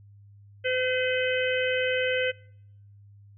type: harmonic tone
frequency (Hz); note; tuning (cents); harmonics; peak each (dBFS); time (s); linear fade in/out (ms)
510; C5; -44; 1 / 3 / 4 / 5 / 6; -26 / -31 / -32 / -33 / -34; 0.64-2.32; 20
effects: noise-tail reverb RT60 0.8 s tail -26 dB re dry + added 101 Hz sine -49 dBFS peak until 3.37 s